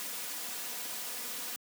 white noise with comb filter, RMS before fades -39 dBFS, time 0-1.56 s, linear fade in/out 0 ms, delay 4.1 ms, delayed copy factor +0.55, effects high-pass 200 Hz 12 dB/octave

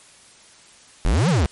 square exponential two-way sweep, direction up then down, 36.74 to 196 to 62.8 Hz, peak -16 dBFS, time 1.05-1.46 s, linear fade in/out 0 ms, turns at 1.29 s, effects white hiss -49 dBFS RMS until 1.51 s + MP3 48 kbps

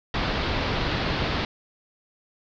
pink low-pass noise, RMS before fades -26 dBFS, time 0.14-1.45 s, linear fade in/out 2 ms, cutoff 4700 Hz, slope 48 dB/octave, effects none

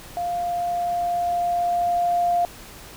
sine tone with level ramp, 700 Hz, F5, 4 cents sharp, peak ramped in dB -23 to -17 dBFS, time 0.17-2.45 s, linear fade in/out 0 ms, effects pink hiss -42 dBFS RMS until 2.96 s

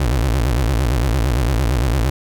30% pulse tone with vibrato, 61.74 Hz, B1, in tune, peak -12 dBFS, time 0-2.1 s, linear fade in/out 5 ms, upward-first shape sine, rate 8.8 Hz, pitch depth 250 cents each way, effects none

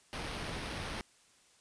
pink noise with sample-and-hold, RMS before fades -40 dBFS, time 0.13-1.01 s, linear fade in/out 0 ms, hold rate 7350 Hz, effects white hiss -65 dBFS RMS until 1.6 s + resampled to 22050 Hz

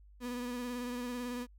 35% pulse tone with vibrato, 245.2 Hz, B3, 12 cents flat, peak -35 dBFS, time 0.2-1.47 s, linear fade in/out 50 ms, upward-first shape sine, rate 18 Hz, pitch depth 29 cents each way, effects added 50 Hz sine -55 dBFS peak until 1.58 s

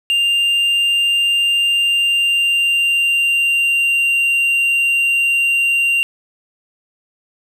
triangle tone with pitch glide, 2794 to 2771 Hz, F7 to F7, 0 to -14 cents, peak -11 dBFS, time 0.1-6.03 s, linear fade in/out 0 ms, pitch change -14 cents, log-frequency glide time 1.68-4.18 s, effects none

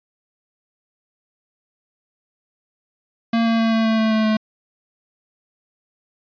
square tone with pitch steps, 229.6 / 227.8 / 225.9 / 224.1 / 222.3 / 220.5 / 218.7 / 217 Hz, A#3 / A#3 / A3 / A3 / A3 / A3 / A3 / A3, -26 / -40 / +46 / +32 / +18 / +4 / -10 / -24 cents, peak -16 dBFS, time 3.33-4.37 s, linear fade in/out 5 ms, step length 130 ms, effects resampled to 11025 Hz

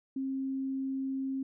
sine tone, 267.5 Hz, C4, 38 cents sharp, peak -31 dBFS, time 0.16-1.43 s, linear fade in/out 5 ms, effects none

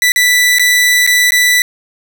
sawtooth tone with dropouts, 1975.5 Hz, B6, in tune, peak -4 dBFS, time 0.02-1.62 s, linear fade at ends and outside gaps 1 ms, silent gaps 0.12-0.16 / 0.585-0.595 / 1.065-1.074 / 1.307-1.32 s, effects none

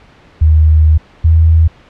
sine tone pair in turn, 78 / 80.98 Hz, D#2 / E2, +5 / -30 cents, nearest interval minor second, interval 65 cents, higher second, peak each -4 dBFS, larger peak neither, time 0.41-0.98 / 1.24-1.68 s, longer first, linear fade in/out 10 ms, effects pink hiss -43 dBFS RMS until 1.89 s + low-pass 3000 Hz 12 dB/octave

